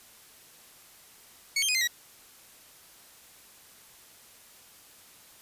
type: tone with pitch steps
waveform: 20% pulse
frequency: 2219 / 3169 / 2493 / 2081 / 1918 Hz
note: C#7 / G7 / D#7 / C7 / A#6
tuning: +1 / +18 / +3 / -10 / +49 cents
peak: -19 dBFS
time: 1.56-1.875 s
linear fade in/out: 5 ms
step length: 63 ms
effects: white hiss -54 dBFS RMS until 5.41 s + resampled to 32000 Hz